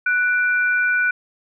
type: tone pair together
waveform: sine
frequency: 1480 / 2362 Hz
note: F#6 / D7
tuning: 0 / +9 cents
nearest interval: minor sixth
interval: 809 cents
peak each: -16 / -25 dBFS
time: 0.06-1.11 s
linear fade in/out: 5 ms
effects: none